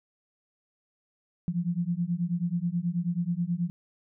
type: beating tone pair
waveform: sine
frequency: 168.8 / 178.1 Hz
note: E3 / F3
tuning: +41 / +34 cents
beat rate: 9.3 Hz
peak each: -29 dBFS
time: 1.48-3.7 s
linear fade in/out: 0 ms
effects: none